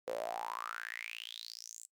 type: tone with high-pass filter sweep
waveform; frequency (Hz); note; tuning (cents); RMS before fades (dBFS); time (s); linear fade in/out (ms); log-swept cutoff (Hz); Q
sawtooth; 57; A#1; -38; -43; 0.07-1.86; 10; 490 to 8000; 9.4
effects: noise-tail reverb RT60 0.1 s tail -22 dB re dry